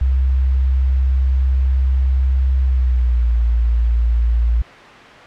sine tone with pitch glide, 65.41 to 57.94 Hz, C2 to A#1, 0 to -10 cents, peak -12 dBFS, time 0.01-4.62 s, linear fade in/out 5 ms, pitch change -210 cents, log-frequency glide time 2.61-3.36 s, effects white hiss -37 dBFS RMS until 5.26 s + low-pass 2000 Hz 12 dB/octave

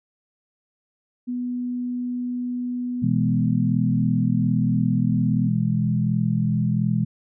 sine tone with pitch glide, 246.5 to 245.1 Hz, B3 to B3, -3 to -13 cents, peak -24 dBFS, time 1.27-5.49 s, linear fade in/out 20 ms, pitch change -10 cents, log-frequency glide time 3.14-3.93 s
sine chord, E major, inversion second, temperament equal, 123.47 / 164.81 / 207.7 Hz, B2 / E3 / G#3, 0 / 0 / 0 cents, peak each -23 dBFS, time 3.02-7.05 s, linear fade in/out 10 ms
effects none

